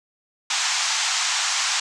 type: band-pass noise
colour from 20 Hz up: white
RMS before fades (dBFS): -23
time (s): 0.5-1.8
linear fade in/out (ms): 5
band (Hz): 760 to 7500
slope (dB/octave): 48
effects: none